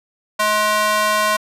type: tone with high-pass filter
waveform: square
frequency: 211.9 Hz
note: G#3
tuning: 35 cents sharp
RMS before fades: -17 dBFS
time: 0.39-1.37 s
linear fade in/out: 10 ms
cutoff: 920 Hz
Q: 1.7
effects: resampled to 32000 Hz